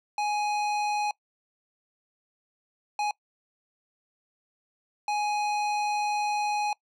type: tone bursts at uneven times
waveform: square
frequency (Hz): 834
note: G#5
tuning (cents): +7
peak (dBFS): -26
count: 3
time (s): 0.18-1.11 / 2.99-3.11 / 5.08-6.73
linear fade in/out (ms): 2
effects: noise-tail reverb RT60 0.1 s tail -23 dB re dry + low-pass 6000 Hz 12 dB/octave